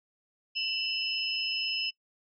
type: tone cluster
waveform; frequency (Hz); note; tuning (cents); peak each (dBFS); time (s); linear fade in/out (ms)
sine; 2688 / 2968 / 5150; E7 / F#7 / E8; +33 / +5 / -41; -34 / -33 / -33; 0.55-1.91; 20
effects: noise-tail reverb RT60 0.1 s tail -25 dB re dry